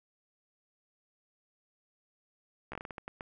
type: slowing click train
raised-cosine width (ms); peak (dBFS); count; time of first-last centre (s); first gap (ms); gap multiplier
0.5; -25; 10; 2.72-3.209; 14; 1.32
effects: none